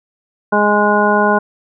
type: harmonic tone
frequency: 207.7 Hz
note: G#3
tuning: in tune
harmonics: 1 / 2 / 3 / 4 / 5 / 7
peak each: -17 / -17 / -17 / -17 / -17 / -17 dBFS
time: 0.52-1.39 s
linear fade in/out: 10 ms
effects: none